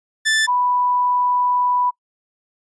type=tone pair in turn; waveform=sawtooth / sine; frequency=1760 / 987.8 Hz; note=A6 / B5; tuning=0 / 0 cents; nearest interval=minor seventh; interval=1000 cents; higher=first; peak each=-11 / -15 dBFS; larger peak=first; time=0.25-0.47 / 0.47-1.91 s; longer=second; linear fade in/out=20 ms; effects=noise-tail reverb RT60 0.1 s tail -25 dB re dry + resampled to 22050 Hz